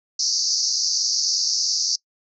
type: band-pass noise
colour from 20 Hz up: white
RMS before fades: -22 dBFS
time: 0.19-1.96 s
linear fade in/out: 5 ms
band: 4500 to 6200 Hz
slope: 96 dB/octave
effects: noise-tail reverb RT60 0.1 s tail -25 dB re dry